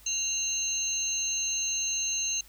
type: tone cluster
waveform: sine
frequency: 2775 / 4058 / 6340 Hz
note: F7 / B7 / G8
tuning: -12 / +46 / +19 cents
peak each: -35 / -37 / -28 dBFS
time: 0.06-2.41 s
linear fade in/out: 5 ms
effects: added 50 Hz sine -55 dBFS peak until 2.48 s + white hiss -56 dBFS RMS until 2.48 s